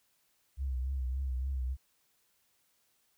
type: tone with vibrato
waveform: sine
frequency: 65.41 Hz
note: C2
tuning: in tune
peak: -30 dBFS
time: 0.57-1.77 s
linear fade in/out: 50 ms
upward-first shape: triangle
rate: 3.5 Hz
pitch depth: 87 cents each way
effects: tanh soft clip ceiling -27 dBFS + white hiss -73 dBFS RMS until 3.17 s